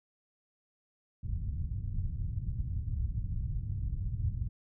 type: low-pass noise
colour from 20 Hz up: white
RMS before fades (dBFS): -34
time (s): 1.23-4.49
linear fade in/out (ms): 5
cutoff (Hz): 110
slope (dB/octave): 24
effects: none